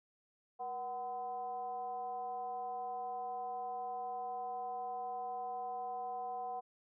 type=tone with frequency modulation; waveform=sine; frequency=748 Hz; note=F#5; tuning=19 cents sharp; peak=-38 dBFS; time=0.59-6.61 s; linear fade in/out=20 ms; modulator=268 Hz; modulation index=0.62; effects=none